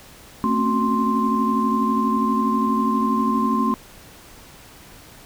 sine tone cluster, 223.4 / 263.2 / 275.5 / 368.7 / 1050 Hz, A3 / C4 / C#4 / F#4 / C6, +27 / +10 / -11 / -6 / +6 cents, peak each -21 / -25 / -29 / -30 / -21 dBFS, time 0.44-3.74 s, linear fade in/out 0 ms, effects pink hiss -45 dBFS RMS until 5.25 s

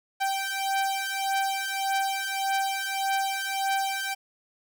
sawtooth beating tone pair, 779 / 780.7 Hz, G5 / G5, -11 / -7 cents, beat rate 1.7 Hz, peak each -25 dBFS, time 0.2-4.15 s, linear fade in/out 20 ms, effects none

